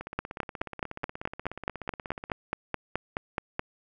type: two click trains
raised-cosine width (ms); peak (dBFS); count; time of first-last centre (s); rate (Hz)
0.5; -22 / -13; 39 / 17; 0.01-2.299 / 0.19-3.594; 16.6 / 4.7
effects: none